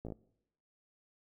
slowing click train, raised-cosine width 2 ms, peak -29 dBFS, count 5, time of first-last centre 0.05-0.122 s, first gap 17 ms, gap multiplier 1.04, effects noise-tail reverb RT60 0.8 s tail -21 dB re dry

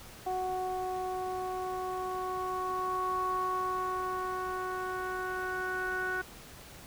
sawtooth tone with low-pass filter sweep, 370 Hz, F#4, in tune, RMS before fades -34 dBFS, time 0.26-6.22 s, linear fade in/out 10 ms, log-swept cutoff 820 to 1500 Hz, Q 8, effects added 60 Hz sine -60 dBFS peak until 6.86 s + pink hiss -50 dBFS RMS until 6.86 s

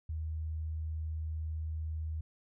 sine tone, 78.9 Hz, D#2, 25 cents sharp, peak -34 dBFS, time 0.09-2.21 s, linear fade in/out 5 ms, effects none

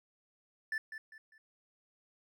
triangle tone with echo, 1760 Hz, A6, in tune, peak -31 dBFS, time 0.72-0.78 s, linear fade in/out 2 ms, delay 200 ms, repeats 3, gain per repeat -9 dB, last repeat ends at 1.38 s, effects none

